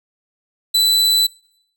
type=tone; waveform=40% pulse; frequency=3988 Hz; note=B7; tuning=16 cents sharp; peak=-11 dBFS; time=0.74-1.27 s; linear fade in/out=10 ms; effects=noise-tail reverb RT60 0.8 s tail -25 dB re dry